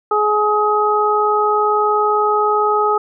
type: harmonic tone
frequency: 421.1 Hz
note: G#4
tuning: 24 cents sharp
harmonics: 1 / 2 / 3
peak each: -17 / -18 / -16 dBFS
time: 0.11-2.98 s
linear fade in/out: 5 ms
effects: none